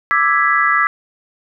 sine chord, E dominant seventh, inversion third, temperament equal, 1174.7 / 1318.5 / 1661.2 / 1975.5 Hz, D6 / E6 / G#6 / B6, 0 / 0 / 0 / 0 cents, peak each -17 dBFS, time 0.11-0.87 s, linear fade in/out 0 ms, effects none

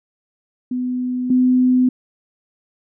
sine tone pair in turn, 250.6 / 253.1 Hz, B3 / B3, +25 / +43 cents, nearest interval unison, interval 18 cents, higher second, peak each -19 / -11 dBFS, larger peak second, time 0.71-1.3 / 1.3-1.89 s, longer neither, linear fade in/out 5 ms, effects none

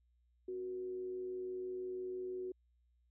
sine tone with frequency modulation, 370 Hz, F#4, in tune, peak -39 dBFS, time 0.48-2.52 s, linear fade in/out 5 ms, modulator 106 Hz, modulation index 0.24, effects added 60 Hz sine -70 dBFS peak until 3.1 s

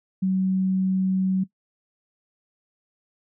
sine tone, 188.5 Hz, F#3, 32 cents sharp, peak -19 dBFS, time 0.22-1.44 s, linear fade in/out 10 ms, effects noise-tail reverb RT60 0.1 s tail -17 dB re dry

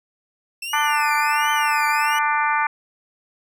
sawtooth tone with vibrato, 2665 Hz, E7, 18 cents sharp, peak -24 dBFS, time 0.62-2.19 s, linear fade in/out 5 ms, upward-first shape triangle, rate 1.4 Hz, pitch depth 250 cents each way
harmonic tone, 296.3 Hz, D4, 15 cents sharp, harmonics 3 / 4 / 5 / 6 / 7 / 8, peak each -21 / -23 / -25 / -27 / -28 / -29 dBFS, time 0.73-2.67 s, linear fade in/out 5 ms
effects none

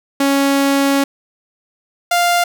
sawtooth tone pair in turn, 277.2 / 698.5 Hz, C#4 / F5, 0 / 0 cents, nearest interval octave + major third, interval 1600 cents, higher second, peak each -8 dBFS, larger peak neither, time 0.2-1.04 / 2.11-2.44 s, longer first, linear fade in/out 5 ms, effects none

